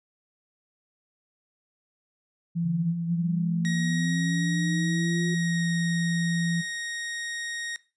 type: tone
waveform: sine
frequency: 169.4 Hz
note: E3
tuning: 48 cents sharp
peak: -24 dBFS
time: 2.55-6.62 s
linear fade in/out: 20 ms
type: linear sweep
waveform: sine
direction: up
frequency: 140 to 358.3 Hz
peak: -32 dBFS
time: 2.64-5.35 s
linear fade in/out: 10 ms
type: tone with pitch glide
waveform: sawtooth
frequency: 1888 to 1869.6 Hz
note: A#6 to A#6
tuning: +22 to +5 cents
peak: -28 dBFS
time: 3.65-7.76 s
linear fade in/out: 0 ms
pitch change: -17 cents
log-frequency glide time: 5.3-5.65 s
effects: noise-tail reverb RT60 0.3 s tail -18 dB re dry + resampled to 22050 Hz